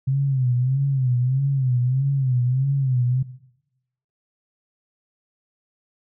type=tone with vibrato; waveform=sine; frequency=130.81 Hz; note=C3; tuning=in tune; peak=-17 dBFS; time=0.07-3.23 s; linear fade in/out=10 ms; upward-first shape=sine; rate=1.6 Hz; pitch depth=110 cents each way; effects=noise-tail reverb RT60 0.9 s tail -18 dB re dry